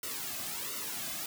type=noise with flanger; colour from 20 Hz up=white; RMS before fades=-38 dBFS; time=0.03-1.26 s; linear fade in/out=2 ms; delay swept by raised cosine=1.2 to 2.18 ms; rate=1.4 Hz; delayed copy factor=-0.8; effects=none